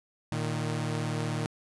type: tone pair together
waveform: sawtooth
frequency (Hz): 114.66 / 154.2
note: A#2 / D#3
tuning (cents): -28 / -15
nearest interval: perfect fourth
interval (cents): 513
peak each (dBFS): -28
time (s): 0.32-1.46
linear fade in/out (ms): 0
effects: resampled to 24000 Hz